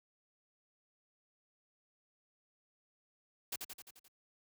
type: noise with echo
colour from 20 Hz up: white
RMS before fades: -39 dBFS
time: 3.52-3.56 s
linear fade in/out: 5 ms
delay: 87 ms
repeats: 6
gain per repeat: -4 dB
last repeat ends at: 4.082 s
effects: high-pass 80 Hz 12 dB/octave